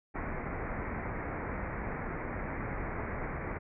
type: low-pass noise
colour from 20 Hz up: pink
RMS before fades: -37 dBFS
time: 0.14-3.59 s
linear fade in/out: 20 ms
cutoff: 2300 Hz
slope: 96 dB/octave
effects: none